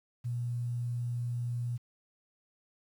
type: tone with quantisation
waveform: sine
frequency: 120.5 Hz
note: B2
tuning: 42 cents flat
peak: -31 dBFS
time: 0.24-1.78 s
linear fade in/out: 20 ms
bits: 10
effects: none